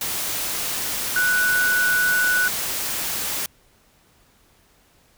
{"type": "tone in noise", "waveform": "sine", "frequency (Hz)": 1480, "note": "F#6", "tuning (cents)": 0, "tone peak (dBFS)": -17, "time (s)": [1.16, 2.48], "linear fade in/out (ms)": 2, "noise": "white", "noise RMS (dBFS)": -26, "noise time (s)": [0.01, 3.46], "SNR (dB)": 6, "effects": ["pink hiss -58 dBFS RMS until 5.17 s"]}